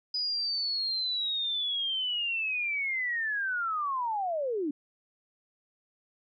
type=linear sweep; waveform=sine; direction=down; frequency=4978 to 272.5 Hz; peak=-28 dBFS; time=0.14-4.71 s; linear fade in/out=5 ms; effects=none